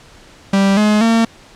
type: tone with pitch steps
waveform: 45% pulse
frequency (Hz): 196 / 211.3 / 227.8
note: G3 / G#3 / A#3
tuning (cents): 0 / +30 / -40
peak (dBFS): -10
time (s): 0.53-1.25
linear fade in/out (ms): 5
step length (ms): 240
effects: pink hiss -43 dBFS RMS until 1.55 s + low-pass 7000 Hz 12 dB/octave